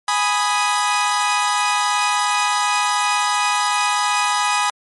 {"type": "chord", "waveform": "sawtooth", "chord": "G# minor", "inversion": "none", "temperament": "equal", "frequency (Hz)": [830.6, 987.8, 1244.5], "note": ["G#5", "B5", "D#6"], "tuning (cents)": [0, 0, 0], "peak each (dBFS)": -17, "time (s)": [0.08, 4.7], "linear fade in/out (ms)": 2, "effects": ["MP3 48 kbps"]}